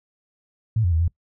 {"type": "tone with pitch steps", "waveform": "sine", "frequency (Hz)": [111.1, 87.8, 80.7, 84.9], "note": ["A2", "F2", "E2", "F2"], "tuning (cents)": [17, 10, -36, -48], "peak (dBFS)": -17, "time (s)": [0.76, 1.08], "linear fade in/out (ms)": 5, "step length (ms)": 80, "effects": ["noise-tail reverb RT60 0.1 s tail -22 dB re dry"]}